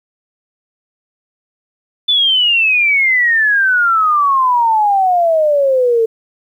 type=exponential sweep; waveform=sine; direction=down; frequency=3520 to 444 Hz; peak=-9 dBFS; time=2.08-6.06 s; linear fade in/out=10 ms; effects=8-bit